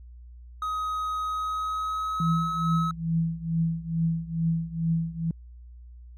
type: tone with pitch glide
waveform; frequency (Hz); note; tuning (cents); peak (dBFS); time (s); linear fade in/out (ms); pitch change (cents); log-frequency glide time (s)
triangle; 1261 to 1284.5; D#6 to E6; +23 to -45; -25; 0.62-2.91; 2; +32; 1.23-2.44
type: tone with tremolo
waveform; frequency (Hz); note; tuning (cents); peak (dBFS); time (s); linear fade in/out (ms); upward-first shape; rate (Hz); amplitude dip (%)
sine; 164.81; E3; 0; -20; 2.2-5.31; 2; triangle; 2.3; 90
effects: added 60 Hz sine -43 dBFS peak until 6.17 s